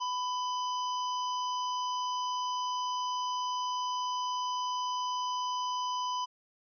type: harmonic tone with a mistuned harmonic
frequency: 997 Hz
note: B5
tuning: 16 cents sharp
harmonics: 1 / 3 / 5 / 6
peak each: -31 / -41 / -45 / -47 dBFS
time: 0-6.26 s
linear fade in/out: 20 ms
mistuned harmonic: 3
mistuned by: +21 cents
effects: none